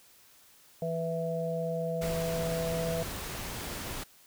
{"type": "harmonic tone", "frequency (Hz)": 165.2, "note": "E3", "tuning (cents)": 4, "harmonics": [1, 3, 4], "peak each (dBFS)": [-34, -34, -34], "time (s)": [0.82, 3.03], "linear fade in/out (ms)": 2}
{"type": "noise", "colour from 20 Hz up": "pink", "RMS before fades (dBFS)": -38, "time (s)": [2.01, 4.04], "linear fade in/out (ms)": 10}
{"effects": ["white hiss -59 dBFS RMS until 4.26 s"]}